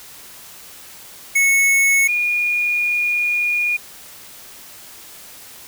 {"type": "tone pair in turn", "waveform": ["square", "sine"], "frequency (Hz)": [2202, 2436], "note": ["C#7", "D#7"], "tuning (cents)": [-12, -37], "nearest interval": "major second", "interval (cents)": 175, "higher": "second", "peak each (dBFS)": [-13, -16], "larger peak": "first", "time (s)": [[1.35, 2.08], [2.08, 3.77]], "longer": "second", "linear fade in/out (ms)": 10, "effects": ["white hiss -40 dBFS RMS until 5.67 s"]}